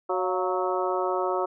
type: harmonic tone with a mistuned harmonic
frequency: 185 Hz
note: F#3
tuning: in tune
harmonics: 2 / 3 / 4 / 5 / 6 / 7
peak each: -28 / -30 / -31 / -32 / -33 / -33 dBFS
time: 0.09-1.46 s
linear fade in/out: 10 ms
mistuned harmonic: 4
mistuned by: -65 cents
effects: none